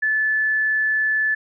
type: tone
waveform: sine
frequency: 1738 Hz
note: A6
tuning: 22 cents flat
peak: -17 dBFS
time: 0.02-1.35 s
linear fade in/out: 10 ms
effects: none